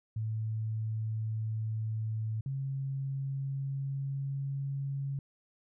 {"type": "tone", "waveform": "sine", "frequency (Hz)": 110, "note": "A2", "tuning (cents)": 0, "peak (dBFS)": -31, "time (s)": [0.16, 2.41], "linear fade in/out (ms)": 5}
{"type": "tone with pitch glide", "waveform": "sine", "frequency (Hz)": [135.8, 138.17], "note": ["C#3", "C#3"], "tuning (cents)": [-35, -5], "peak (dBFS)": -32, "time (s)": [2.46, 5.19], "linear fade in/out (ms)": 2, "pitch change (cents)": 30, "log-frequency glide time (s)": [2.83, 4.67]}
{"effects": []}